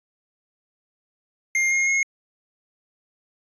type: tone with pitch steps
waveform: square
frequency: 2118 / 2139 / 2160 Hz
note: C7 / C7 / C#7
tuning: +21 / +38 / -45 cents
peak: -19 dBFS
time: 1.55-2.03 s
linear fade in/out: 2 ms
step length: 160 ms
effects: resampled to 22050 Hz